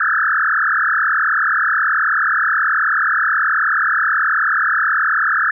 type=tone with frequency modulation; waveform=sine; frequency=1519 Hz; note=F#6; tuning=45 cents sharp; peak=-13 dBFS; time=0-5.51 s; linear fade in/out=5 ms; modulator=38.7 Hz; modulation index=6.3; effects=none